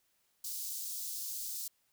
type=high-pass noise; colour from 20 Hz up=white; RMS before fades=-40 dBFS; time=0.44-1.68 s; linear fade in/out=5 ms; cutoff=4500 Hz; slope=24 dB/octave; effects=white hiss -75 dBFS RMS until 1.92 s